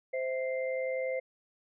sine tone cluster, 520 / 651 / 2090 Hz, C5 / E5 / C7, -11 / -22 / -2 cents, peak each -31 / -39 / -40 dBFS, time 0.13-1.2 s, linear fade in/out 10 ms, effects none

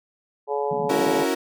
harmonic tone, 142.2 Hz, C#3, 45 cents sharp, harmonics 3 / 4 / 5 / 6 / 7, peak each -25 / -29 / -32 / -28 / -35 dBFS, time 0.47-1.27 s, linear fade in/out 50 ms
pink band-pass noise, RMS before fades -34 dBFS, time 0.71-1.23 s, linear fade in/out 2 ms, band 150 to 250 Hz, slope 48 dB/octave
35% pulse chord, F# dominant seventh, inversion second, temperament equal, 277.2 / 329.6 / 370 / 466.2 Hz, C#4 / E4 / F#4 / A#4, 0 / 0 / 0 / 0 cents, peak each -25 dBFS, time 0.89-1.35 s, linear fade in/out 10 ms
effects none

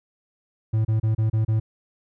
triangle tone bursts, 110 Hz, A2, in tune, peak -16 dBFS, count 6, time 0.73-1.6 s, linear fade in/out 10 ms, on 120 ms, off 30 ms, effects none

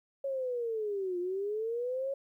sine linear two-way sweep, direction down then up, 554.4 to 349.2 to 554.4 Hz, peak -31 dBFS, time 0.24-2.14 s, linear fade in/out 5 ms, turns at 1.19 s, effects 12-bit

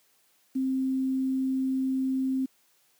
sine tone with quantisation, 263.3 Hz, C4, 11 cents sharp, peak -24 dBFS, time 0.55-2.46 s, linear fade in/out 10 ms, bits 9, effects white hiss -66 dBFS RMS until 2.99 s + high-pass 150 Hz 12 dB/octave

